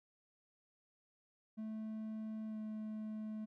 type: tone with pitch glide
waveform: triangle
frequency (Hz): 218.2 to 215.9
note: A3 to A3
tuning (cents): -14 to -33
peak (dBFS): -39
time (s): 1.57-3.46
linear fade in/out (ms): 20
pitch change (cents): -19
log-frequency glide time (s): 2.47-2.58
effects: none